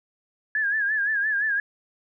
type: tone with vibrato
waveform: sine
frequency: 1680 Hz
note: G#6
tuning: 19 cents sharp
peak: -21 dBFS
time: 0.55-1.6 s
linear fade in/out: 2 ms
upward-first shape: sine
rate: 5.8 Hz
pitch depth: 88 cents each way
effects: none